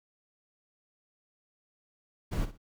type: noise with echo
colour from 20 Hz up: brown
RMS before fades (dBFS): -30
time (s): 2.31-2.46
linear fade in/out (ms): 20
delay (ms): 59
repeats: 2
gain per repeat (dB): -12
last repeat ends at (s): 2.578
effects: none